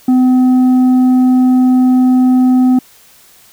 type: tone with tanh clipping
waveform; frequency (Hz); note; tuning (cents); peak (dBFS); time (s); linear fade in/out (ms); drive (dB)
sine; 254.3; C4; -49; -7; 0.08-2.79; 5; 5
effects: white hiss -44 dBFS RMS until 3.52 s